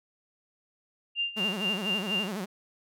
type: tone with tremolo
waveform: sine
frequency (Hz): 2794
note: F7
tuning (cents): 0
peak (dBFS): -25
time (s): 1.15-2.31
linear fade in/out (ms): 50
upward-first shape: sine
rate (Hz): 4.2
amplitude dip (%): 85
type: tone with vibrato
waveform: sawtooth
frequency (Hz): 198.5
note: G3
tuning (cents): +22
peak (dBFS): -28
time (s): 1.36-2.46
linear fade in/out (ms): 20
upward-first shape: sine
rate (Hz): 12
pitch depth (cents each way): 180
effects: none